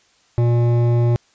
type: tone with hard clipping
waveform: sine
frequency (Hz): 119.1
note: A#2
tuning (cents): +38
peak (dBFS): -15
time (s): 0.38-1.16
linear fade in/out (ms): 0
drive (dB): 12
effects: white hiss -57 dBFS RMS until 1.34 s + resampled to 16000 Hz